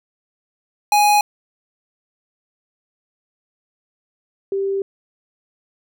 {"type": "tone pair in turn", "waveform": ["square", "sine"], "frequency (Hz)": [830.6, 392], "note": ["G#5", "G4"], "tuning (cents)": [0, 0], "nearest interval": "octave + minor second", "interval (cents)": 1300, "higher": "first", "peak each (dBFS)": [-12, -18], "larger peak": "first", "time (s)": [[0.92, 1.21], [4.52, 4.82]], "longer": "second", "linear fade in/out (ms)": 2, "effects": []}